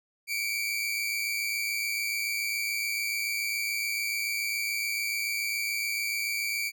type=tone pair together; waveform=sawtooth; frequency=2262 / 2369 Hz; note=C#7 / D7; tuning=+34 / +14 cents; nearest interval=minor second; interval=80 cents; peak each=-28 dBFS; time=0.27-6.72 s; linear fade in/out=50 ms; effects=none